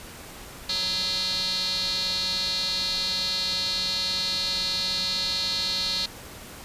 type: tone with band-pass filter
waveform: square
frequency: 185.3 Hz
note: F#3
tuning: 3 cents sharp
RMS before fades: -27 dBFS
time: 0.69-6.06 s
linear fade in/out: 5 ms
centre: 4200 Hz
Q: 8.6
effects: pink hiss -42 dBFS RMS until 6.64 s + resampled to 32000 Hz